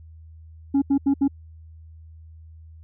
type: tone bursts at uneven times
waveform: sine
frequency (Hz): 277.2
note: C#4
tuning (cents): 0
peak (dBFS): -13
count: 4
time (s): 0.74-0.82 / 0.9-0.98 / 1.06-1.14 / 1.21-1.28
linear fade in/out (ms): 10
effects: tanh soft clip ceiling -15 dBFS + added 80 Hz sine -42 dBFS peak until 2.83 s